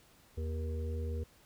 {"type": "harmonic tone with a mistuned harmonic", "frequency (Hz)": 79.1, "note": "D#2", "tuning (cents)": 29, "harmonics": [1, 3, 5, 6], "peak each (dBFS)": [-34, -47, -48, -45], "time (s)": [0.37, 1.24], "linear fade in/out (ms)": 10, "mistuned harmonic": 1, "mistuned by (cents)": 19, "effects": ["pink hiss -63 dBFS RMS until 1.45 s"]}